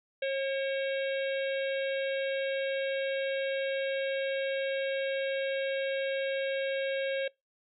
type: harmonic tone with a mistuned harmonic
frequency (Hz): 541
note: C#5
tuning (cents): -42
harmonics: 1 / 3 / 4 / 5 / 6 / 7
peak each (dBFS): -29 / -39 / -41 / -43 / -45 / -46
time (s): 0.22-7.28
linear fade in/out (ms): 5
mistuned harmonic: 4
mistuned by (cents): +62
effects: noise-tail reverb RT60 0.2 s tail -24 dB re dry